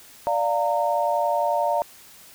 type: chord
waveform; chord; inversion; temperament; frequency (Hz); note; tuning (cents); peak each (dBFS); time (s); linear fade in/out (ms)
sine; Bb major; first; equal with one note detuned; 587.3 / 698.5 / 919; D5 / F5 / Bb5; 0 / 0 / -25; -24; 0.27-1.82; 0
effects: white hiss -48 dBFS RMS until 2.34 s